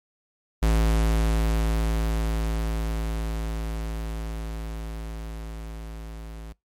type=tone with level ramp; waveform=square; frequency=55 Hz; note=A1; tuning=in tune; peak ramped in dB=-18 to -37 dBFS; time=0.62-6.53 s; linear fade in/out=10 ms; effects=noise-tail reverb RT60 0.2 s tail -24 dB re dry + MP3 64 kbps